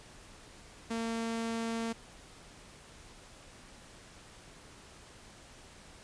sawtooth tone, 228.3 Hz, A#3, 36 cents flat, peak -29 dBFS, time 0.9-1.93 s, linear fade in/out 10 ms, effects pink hiss -54 dBFS RMS until 6.03 s + resampled to 22050 Hz

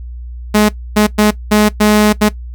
sawtooth tone bursts at uneven times, 211.2 Hz, G#3, 29 cents sharp, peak -3 dBFS, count 6, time 0.54-0.69 / 0.96-1.07 / 1.18-1.31 / 1.51-1.69 / 1.8-2.13 / 2.21-2.29 s, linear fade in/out 10 ms, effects noise-tail reverb RT60 0.1 s tail -17 dB re dry + added 60 Hz sine -24 dBFS peak until 2.54 s

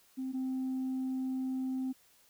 sine tone pair in turn, 261.6 / 260.5 Hz, C4 / C4, 0 / -7 cents, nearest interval unison, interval 7 cents, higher first, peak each -33 / -30 dBFS, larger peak second, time 0.17-0.33 / 0.33-1.93 s, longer second, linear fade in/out 20 ms, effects tanh soft clip ceiling -30 dBFS + white hiss -65 dBFS RMS until 2.29 s

